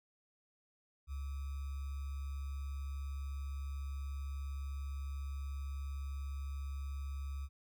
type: tone with sample-and-hold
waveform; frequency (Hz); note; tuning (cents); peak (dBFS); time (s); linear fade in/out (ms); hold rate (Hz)
sine; 69.3; C#2; 0; -38; 1.07-7.49; 50; 1225
effects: none